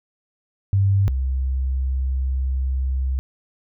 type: tone pair in turn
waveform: sine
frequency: 98.2 / 65.54 Hz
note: G2 / C2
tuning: +4 / +4 cents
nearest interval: perfect fifth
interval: 700 cents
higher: first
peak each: -14 / -19 dBFS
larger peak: first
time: 0.73-1.08 / 1.08-3.19 s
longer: second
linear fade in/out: 0 ms
effects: none